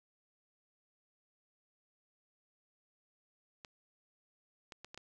clicks, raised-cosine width 0.2 ms, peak -30 dBFS, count 5, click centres 3.648 / 4.722 / 4.846 / 4.945 / 4.976 s, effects none

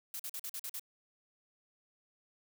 blue noise bursts, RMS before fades -41 dBFS, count 7, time 0.14-0.795 s, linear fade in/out 2 ms, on 55 ms, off 45 ms, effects none

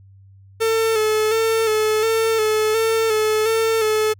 45% pulse tone with vibrato, 440 Hz, A4, in tune, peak -16 dBFS, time 0.6-4.14 s, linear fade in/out 20 ms, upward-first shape square, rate 1.4 Hz, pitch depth 33 cents each way, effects added 97 Hz sine -44 dBFS peak until 4.19 s

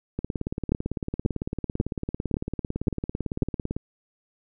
two click trains, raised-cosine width 3 ms, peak -9 / -15 dBFS, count 6 / 65, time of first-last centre 0.72-3.423 / 0.19-3.765 s, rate 1.85 / 17.9 Hz, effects none

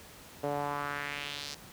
sawtooth tone with band-pass filter sweep, 144.2 Hz, D3, 31 cents flat, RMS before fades -36 dBFS, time 0.43-1.55 s, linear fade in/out 10 ms, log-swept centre 550 to 5300 Hz, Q 2.2, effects pink hiss -51 dBFS RMS until 1.72 s + high-pass 60 Hz 12 dB/octave

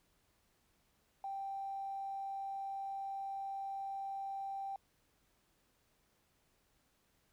triangle tone, 784 Hz, G5, in tune, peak -35 dBFS, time 1.24-4.76 s, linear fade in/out 2 ms, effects tanh soft clip ceiling -37 dBFS + pink hiss -75 dBFS RMS until 7.32 s

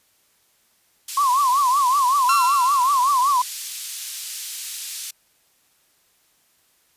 white band-pass noise, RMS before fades -32 dBFS, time 1.08-5.11 s, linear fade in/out 5 ms, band 3300 to 11000 Hz, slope 12 dB/octave
sine tone with vibrato, 1067 Hz, C6, 34 cents sharp, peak -15 dBFS, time 1.17-3.42 s, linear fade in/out 5 ms, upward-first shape triangle, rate 5.3 Hz, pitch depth 180 cents each way
sawtooth tone with exponential decay, 1361 Hz, F6, 45 cents flat, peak -14 dBFS, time 2.29-3.26 s, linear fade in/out 2 ms, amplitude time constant 210 ms
effects white hiss -62 dBFS RMS until 6.96 s + resampled to 32000 Hz

